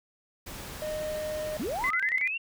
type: noise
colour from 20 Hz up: pink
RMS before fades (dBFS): -41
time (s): 0.46-1.9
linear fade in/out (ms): 10
type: tone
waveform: triangle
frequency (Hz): 614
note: D#5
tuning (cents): -23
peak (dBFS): -29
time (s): 0.82-1.57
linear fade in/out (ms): 0
type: linear sweep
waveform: sine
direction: up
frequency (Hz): 164.9 to 2794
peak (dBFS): -29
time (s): 1.59-2.38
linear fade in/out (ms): 10
type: tone bursts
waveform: sine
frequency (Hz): 2035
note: C7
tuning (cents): -49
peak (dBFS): -25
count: 5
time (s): 1.84-2.275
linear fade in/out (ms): 0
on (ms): 63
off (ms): 30
effects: none